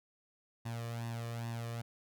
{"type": "tone with flanger", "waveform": "sawtooth", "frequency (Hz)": 116.54, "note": "A#2", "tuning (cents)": 0, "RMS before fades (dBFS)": -40, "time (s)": [0.65, 1.82], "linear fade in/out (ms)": 10, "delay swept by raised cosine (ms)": [1.1, 1.71], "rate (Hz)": 2.4, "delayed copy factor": 0.7, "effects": []}